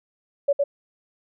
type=tone with echo; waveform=sine; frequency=566 Hz; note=C#5; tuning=36 cents sharp; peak=-15 dBFS; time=0.48-0.53 s; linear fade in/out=10 ms; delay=110 ms; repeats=1; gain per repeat=-2 dB; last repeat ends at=0.64 s; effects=none